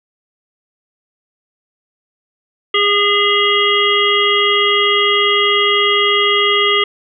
harmonic tone, 408.5 Hz, G#4, 29 cents flat, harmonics 1 / 3 / 5 / 7 / 8, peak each -17 / -17 / -17 / -17 / -17 dBFS, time 2.74-6.84 s, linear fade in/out 5 ms, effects none

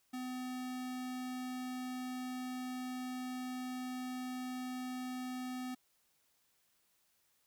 square tone, 253.4 Hz, B3, 45 cents sharp, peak -40 dBFS, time 0.13-5.75 s, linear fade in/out 10 ms, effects white hiss -75 dBFS RMS until 7.46 s

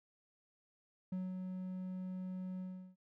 triangle tone with ADSR envelope, 185 Hz, F#3, in tune, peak -34 dBFS, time 1.12-2.96 s, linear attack 5 ms, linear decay 200 ms, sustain -4 dB, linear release 360 ms, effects none

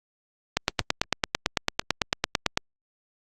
click train, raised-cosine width 0.2 ms, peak -3 dBFS, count 19, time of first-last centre 0.57-2.574 s, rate 8.98 Hz, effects Opus 48 kbps

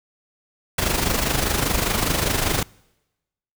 pink noise with amplitude modulation, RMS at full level -19 dBFS, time 0.78-2.63 s, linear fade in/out 5 ms, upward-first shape sine, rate 25 Hz, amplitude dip 60%, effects noise-tail reverb RT60 1.0 s tail -26 dB re dry

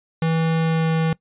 square tone with pitch glide, 162.6 to 161.57 Hz, E3 to E3, -23 to -34 cents, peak -18 dBFS, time 0.22-1.13 s, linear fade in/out 2 ms, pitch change -11 cents, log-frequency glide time 0.59-0.9 s, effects noise-tail reverb RT60 0.1 s tail -21 dB re dry + resampled to 8000 Hz

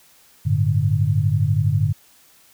sine chord, G suspended second, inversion none, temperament just, 98 / 110.25 / 147 Hz, G2 / A2 / D3, 0 / +4 / +2 cents, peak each -20 dBFS, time 0.45-1.93 s, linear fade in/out 20 ms, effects white hiss -53 dBFS RMS until 2.53 s

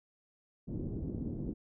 white low-pass noise, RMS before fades -38 dBFS, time 0.67-1.54 s, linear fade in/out 20 ms, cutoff 310 Hz, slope 24 dB/octave, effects none

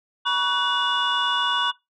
sine tone cluster, 965 / 1122 / 1490 / 2882 / 3475 Hz, B5 / C#6 / F#6 / F#7 / A7, -40 / +21 / +12 / -46 / -22 cents, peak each -25 dBFS, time 0.25-1.72 s, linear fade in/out 20 ms, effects noise-tail reverb RT60 0.2 s tail -21 dB re dry + tanh soft clip ceiling -13 dBFS

